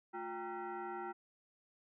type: tone with frequency modulation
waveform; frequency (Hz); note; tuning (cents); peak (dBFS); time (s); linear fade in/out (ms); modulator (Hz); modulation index
sine; 217.1; A3; -23; -40; 0.13-1.13; 20; 572; 2.1
effects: none